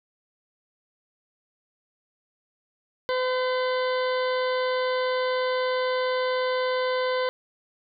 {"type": "harmonic tone", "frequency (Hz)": 509, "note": "C5", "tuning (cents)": -48, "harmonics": [1, 2, 3, 4, 6, 7, 8, 9], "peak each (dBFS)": [-24, -30, -34, -36, -40, -41, -42, -43], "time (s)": [3.09, 7.29], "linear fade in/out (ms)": 0, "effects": []}